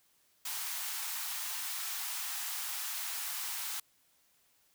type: high-pass noise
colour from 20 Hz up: white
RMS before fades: -38 dBFS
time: 0.45-3.8 s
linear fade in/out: 5 ms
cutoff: 760 Hz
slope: 48 dB/octave
effects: white hiss -70 dBFS RMS until 4.74 s